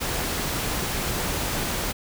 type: noise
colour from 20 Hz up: pink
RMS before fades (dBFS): -27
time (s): 0-1.93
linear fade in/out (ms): 20
effects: none